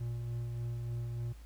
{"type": "tone with tremolo", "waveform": "triangle", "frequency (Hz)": 118.2, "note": "A#2", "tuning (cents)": 24, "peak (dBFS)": -32, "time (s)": [0, 1.33], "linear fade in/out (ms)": 10, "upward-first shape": "sine", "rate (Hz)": 3.4, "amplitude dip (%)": 25, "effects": ["added 55 Hz sine -48 dBFS peak until 1.45 s", "pink hiss -63 dBFS RMS until 1.45 s"]}